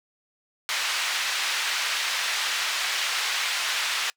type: band-pass noise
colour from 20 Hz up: white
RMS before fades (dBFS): -27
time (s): 0.69-4.1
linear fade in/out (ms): 0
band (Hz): 1200 to 3900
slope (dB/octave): 12
effects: noise-tail reverb RT60 0.1 s tail -25 dB re dry